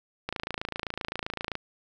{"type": "click train", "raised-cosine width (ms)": 0.3, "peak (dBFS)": -15, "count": 36, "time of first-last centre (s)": [0.29, 1.554], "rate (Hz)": 27.7, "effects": []}